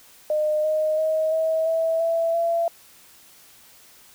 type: tone with pitch steps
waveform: sine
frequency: 610 / 620.3 / 630.8 / 641.4 / 652.3 / 663.3 / 674.5 Hz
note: D#5 / D#5 / D#5 / E5 / E5 / E5 / E5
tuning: -34 / -5 / +24 / -48 / -18 / +11 / +40 cents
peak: -19 dBFS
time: 0.3-2.68 s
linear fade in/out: 2 ms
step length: 340 ms
effects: white hiss -51 dBFS RMS until 4.14 s